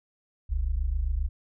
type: tone pair together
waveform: sine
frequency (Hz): 40.35 / 67.9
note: E1 / C#2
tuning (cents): -36 / -35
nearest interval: major sixth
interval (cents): 901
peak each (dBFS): -27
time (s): 0.49-1.29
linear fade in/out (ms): 20
effects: none